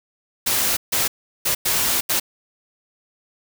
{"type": "noise bursts at uneven times", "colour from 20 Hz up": "white", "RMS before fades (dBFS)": -20, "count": 5, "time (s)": [[0.46, 0.77], [0.92, 1.08], [1.45, 1.55], [1.65, 2.01], [2.09, 2.2]], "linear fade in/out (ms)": 10, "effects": []}